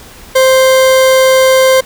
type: tone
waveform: 40% pulse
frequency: 523.3 Hz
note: C5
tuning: in tune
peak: -4 dBFS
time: 0.35-1.81 s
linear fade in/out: 10 ms
effects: pink hiss -35 dBFS RMS until 1.85 s